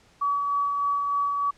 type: tone with tremolo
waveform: sine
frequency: 1139 Hz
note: C#6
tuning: 47 cents sharp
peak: -21 dBFS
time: 0.21-1.51 s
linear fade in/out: 10 ms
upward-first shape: sine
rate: 3.3 Hz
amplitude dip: 30%
effects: pink hiss -58 dBFS RMS until 1.57 s + low-pass 7000 Hz 12 dB/octave